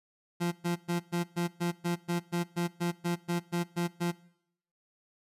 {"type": "tone bursts", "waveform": "30% pulse", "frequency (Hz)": 173.2, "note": "F3", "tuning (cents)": -14, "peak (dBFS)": -25, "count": 16, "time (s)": [0.4, 4.12], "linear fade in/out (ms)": 20, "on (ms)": 120, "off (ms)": 120, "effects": ["noise-tail reverb RT60 0.7 s tail -21 dB re dry", "resampled to 32000 Hz"]}